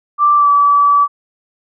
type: tone with pitch glide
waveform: sine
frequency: 1174.7 to 1150.5 Hz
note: D6 to D6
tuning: 0 to -36 cents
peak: -7 dBFS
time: 0.18-1.08 s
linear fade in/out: 50 ms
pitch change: -36 cents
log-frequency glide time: 0.36-0.49 s
effects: none